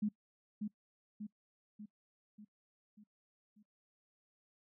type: tone with echo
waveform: sine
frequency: 210.4 Hz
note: G#3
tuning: 23 cents sharp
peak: -31 dBFS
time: 0.02-0.09 s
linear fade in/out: 10 ms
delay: 590 ms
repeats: 6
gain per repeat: -5 dB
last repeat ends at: 3.63 s
effects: noise-tail reverb RT60 0.1 s tail -22 dB re dry